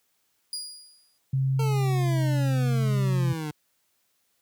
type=tone with exponential decay; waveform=30% pulse; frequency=4873 Hz; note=D#8; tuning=37 cents flat; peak=-26 dBFS; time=0.53-1.18 s; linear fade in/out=1 ms; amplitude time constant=140 ms
type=tone with pitch glide; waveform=sine; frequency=133.6 to 132.22 Hz; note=C3 to C3; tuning=+36 to +19 cents; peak=-21 dBFS; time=1.33-3.33 s; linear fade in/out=5 ms; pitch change=-17 cents; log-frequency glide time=1.91-2.48 s
type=exponential sweep; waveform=25% pulse; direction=down; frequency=456.6 to 148.3 Hz; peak=-26 dBFS; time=1.59-3.51 s; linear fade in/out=5 ms
effects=white hiss -71 dBFS RMS until 4.41 s + high-pass 60 Hz 12 dB/octave